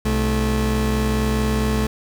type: tone pair together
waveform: 30% pulse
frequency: 64.4 / 216.6 Hz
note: C2 / A3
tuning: -27 / -27 cents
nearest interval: octave + major sixth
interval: 2100 cents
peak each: -18 dBFS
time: 0.05-1.87 s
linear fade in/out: 5 ms
effects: 9-bit